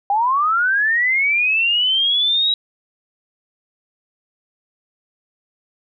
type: linear sweep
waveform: sine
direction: up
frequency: 784 to 3869 Hz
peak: -14 dBFS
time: 0.1-2.54 s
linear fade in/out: 2 ms
effects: none